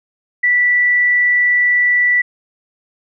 sine tone, 1964 Hz, B6, 10 cents flat, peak -10 dBFS, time 0.43-2.22 s, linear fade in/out 10 ms, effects none

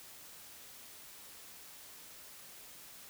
silence, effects white hiss -53 dBFS RMS until 3.09 s

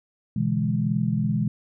sine chord, E dominant seventh, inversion second, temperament equal, 123.47 / 146.83 / 164.81 / 207.7 Hz, B2 / D3 / E3 / G#3, 0 / 0 / 0 / 0 cents, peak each -26 / -30 / -26 / -25 dBFS, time 0.36-1.48 s, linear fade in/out 5 ms, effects none

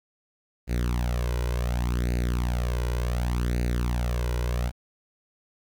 sawtooth tone with flanger, 60.3 Hz, B1, 41 cents flat, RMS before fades -26 dBFS, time 0.67-4.72 s, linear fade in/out 50 ms, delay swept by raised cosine 0.45 to 2.05 ms, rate 0.68 Hz, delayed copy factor +0.75, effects 10-bit

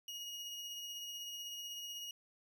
30% pulse tone with tremolo, 2879 Hz, F#7, 48 cents flat, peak -39 dBFS, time 0.08-2.11 s, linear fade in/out 2 ms, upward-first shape triangle, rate 16 Hz, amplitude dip 30%, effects none

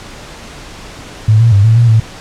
sine tone with pitch steps, 108.4 / 115.5 / 100.2 / 112 / 118 / 111.3 Hz, A2 / A#2 / G2 / A2 / A#2 / A2, -25 / -16 / +38 / +31 / +22 / +20 cents, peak -4 dBFS, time 1.28-2 s, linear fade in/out 5 ms, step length 120 ms, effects pink hiss -31 dBFS RMS until 2.2 s + low-pass 7000 Hz 12 dB/octave

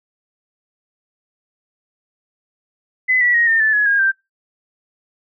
sine tone with pitch steps, 2019 / 1948 / 1879.4 / 1813.3 / 1749.5 / 1688 / 1628.6 / 1571.3 Hz, B6 / B6 / A#6 / A#6 / A6 / G#6 / G#6 / G6, +38 / -24 / +14 / -48 / -10 / +28 / -34 / +4 cents, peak -12 dBFS, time 3.08-4.12 s, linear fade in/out 20 ms, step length 130 ms, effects noise-tail reverb RT60 0.2 s tail -22 dB re dry

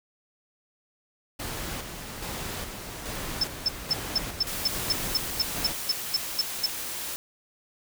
pink noise with tremolo, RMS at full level -34 dBFS, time 1.39-5.73 s, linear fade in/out 10 ms, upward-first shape square, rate 1.2 Hz, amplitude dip 40%
sine tone bursts, 5274 Hz, E8, in tune, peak -20 dBFS, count 14, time 3.41-6.662 s, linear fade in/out 5 ms, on 28 ms, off 220 ms
white noise, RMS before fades -34 dBFS, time 4.47-7.16 s, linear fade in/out 0 ms
effects none

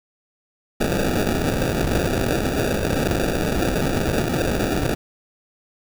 white noise with sample-and-hold, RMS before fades -21 dBFS, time 0.8-4.95 s, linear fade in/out 10 ms, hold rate 1050 Hz, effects none

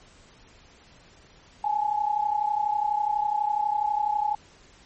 sine tone pair together, 830.6 / 862.7 Hz, G#5 / A5, 0 / -34 cents, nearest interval minor second, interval 66 cents, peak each -24 / -27 dBFS, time 1.64-4.35 s, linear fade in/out 5 ms, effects pink hiss -54 dBFS RMS until 4.85 s + MP3 32 kbps

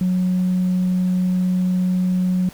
triangle tone with tanh clipping, 182.9 Hz, F#3, 20 cents flat, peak -16 dBFS, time 0.01-2.49 s, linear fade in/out 2 ms, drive 5 dB, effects pink hiss -44 dBFS RMS until 2.53 s

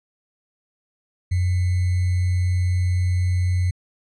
sine tone with sample-and-hold, 90.4 Hz, F#2, 40 cents flat, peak -17 dBFS, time 1.31-3.71 s, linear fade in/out 10 ms, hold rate 2100 Hz, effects resampled to 24000 Hz

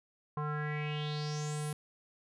square tone with low-pass filter sweep, 150 Hz, D3, 37 cents sharp, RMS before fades -36 dBFS, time 0.37-1.73 s, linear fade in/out 2 ms, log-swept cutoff 1100 to 11000 Hz, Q 5.4, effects none

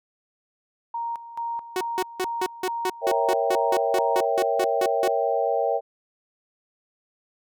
sine tone with tremolo, 932.3 Hz, A#5, in tune, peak -26 dBFS, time 0.94-4.25 s, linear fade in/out 5 ms, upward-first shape square, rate 2.3 Hz, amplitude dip 75%
sawtooth tone bursts, 370 Hz, F#4, in tune, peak -19 dBFS, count 16, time 1.76-5.078 s, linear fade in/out 2 ms, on 48 ms, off 170 ms
sine chord, A# diminished seventh, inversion none, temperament equal, 466.2 / 554.4 / 659.3 / 784 Hz, A#4 / C#5 / E5 / G5, 0 / 0 / 0 / 0 cents, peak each -26 dBFS, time 3.01-5.81 s, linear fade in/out 50 ms
effects none

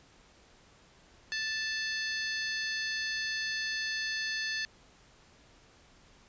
harmonic tone with a mistuned harmonic, 880 Hz, A5, in tune, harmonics 2 / 3 / 4 / 5 / 6 / 7, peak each -34 / -41 / -43 / -38 / -43 / -45 dBFS, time 1.32-4.65 s, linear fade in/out 0 ms, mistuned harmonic 6, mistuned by -83 cents, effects pink hiss -60 dBFS RMS until 6.28 s + resampled to 16000 Hz

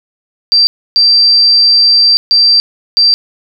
sine tone bursts at uneven times, 4695 Hz, D8, 1 cent flat, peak -4 dBFS, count 4, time 0.52-0.67 / 0.96-2.17 / 2.31-2.6 / 2.97-3.14 s, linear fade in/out 0 ms, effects none

